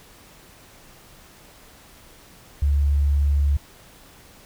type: tone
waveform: sine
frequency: 71.4 Hz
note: D2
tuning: 48 cents flat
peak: -16 dBFS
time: 2.62-3.57 s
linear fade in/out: 5 ms
effects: pink hiss -49 dBFS RMS until 4.45 s